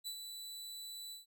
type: tone with ADSR envelope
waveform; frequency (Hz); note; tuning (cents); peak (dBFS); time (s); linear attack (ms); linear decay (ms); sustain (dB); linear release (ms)
sawtooth; 3971; B7; +9; -36; 0.04-1.26; 31; 78; -6; 140
effects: none